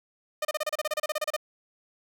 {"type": "tone bursts", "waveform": "sawtooth", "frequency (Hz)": 609, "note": "D#5", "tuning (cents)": -37, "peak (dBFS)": -22, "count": 16, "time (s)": [0.42, 1.365], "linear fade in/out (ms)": 5, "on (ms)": 30, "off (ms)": 31, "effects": []}